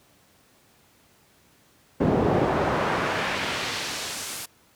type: noise with band-pass filter sweep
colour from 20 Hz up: brown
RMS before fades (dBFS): -25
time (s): 2-4.46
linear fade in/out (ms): 10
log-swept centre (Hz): 340 to 11000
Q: 0.82
effects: pink hiss -59 dBFS RMS until 4.75 s + high-pass 80 Hz 12 dB/octave